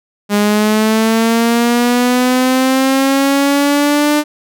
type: linear sweep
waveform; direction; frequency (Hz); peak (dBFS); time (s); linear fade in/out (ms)
sawtooth; up; 204.2 to 299.2; -6; 0.29-4.24; 50
effects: none